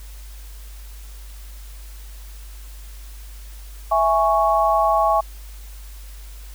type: chord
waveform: sine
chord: C# minor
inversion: first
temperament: equal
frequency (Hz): 659.3 / 830.6 / 1108.7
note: E5 / G#5 / C#6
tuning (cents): 0 / 0 / 0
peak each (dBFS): -19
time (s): 3.91-5.21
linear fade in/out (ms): 10
effects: added 50 Hz sine -35 dBFS peak until 6.54 s + white hiss -47 dBFS RMS until 6.54 s